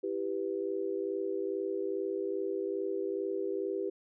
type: chord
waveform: sine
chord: E minor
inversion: none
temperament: equal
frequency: 329.6 / 392 / 493.9 Hz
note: E4 / G4 / B4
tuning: 0 / 0 / 0 cents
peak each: -38 / -33 / -38 dBFS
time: 0.03-3.9 s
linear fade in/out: 10 ms
effects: none